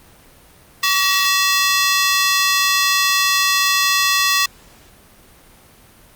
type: ring-modulated tone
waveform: 15% pulse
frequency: 1523 Hz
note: F#6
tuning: 50 cents sharp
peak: -4 dBFS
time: 0.83-4.46 s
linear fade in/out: 5 ms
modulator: 388 Hz
effects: pink hiss -47 dBFS RMS until 6.15 s + Opus 32 kbps